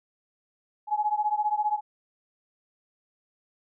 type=beating tone pair; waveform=sine; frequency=837 / 852 Hz; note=G#5 / G#5; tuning=+13 / +44 cents; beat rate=15 Hz; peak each=-26 / -27 dBFS; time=0.87-1.81 s; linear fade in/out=50 ms; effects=none